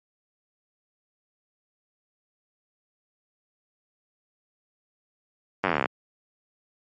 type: slowing click train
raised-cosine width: 0.5 ms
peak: -7 dBFS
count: 18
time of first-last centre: 5.64-5.858 s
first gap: 10 ms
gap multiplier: 1.03
effects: high-pass 150 Hz 12 dB/octave + MP3 48 kbps